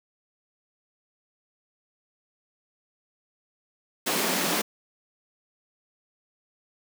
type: high-pass noise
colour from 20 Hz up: pink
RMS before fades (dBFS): -26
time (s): 4.06-4.62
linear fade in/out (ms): 10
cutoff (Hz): 170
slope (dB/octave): 96
effects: none